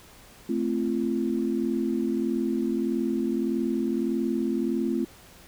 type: chord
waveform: sine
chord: F major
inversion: first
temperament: equal with one note detuned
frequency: 220 / 261.6 / 341.8 Hz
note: A3 / C4 / F4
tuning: 0 / 0 / -37 cents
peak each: -28 dBFS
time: 0.49-5.05 s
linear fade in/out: 5 ms
effects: pink hiss -51 dBFS RMS until 5.47 s